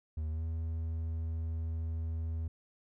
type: tone with pitch glide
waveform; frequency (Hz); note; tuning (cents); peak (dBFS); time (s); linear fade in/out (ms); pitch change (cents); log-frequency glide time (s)
triangle; 77.9 to 81.21; D#2 to E2; +3 to -25; -31; 0.17-2.48; 5; +72; 0.29-0.43
effects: none